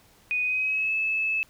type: tone with pitch glide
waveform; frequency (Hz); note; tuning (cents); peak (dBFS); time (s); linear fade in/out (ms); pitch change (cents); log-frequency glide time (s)
sine; 2484 to 2606; D#7 to E7; -3 to -20; -23; 0.31-1.43; 0; +83; 0.42-0.94
effects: pink hiss -58 dBFS RMS until 1.49 s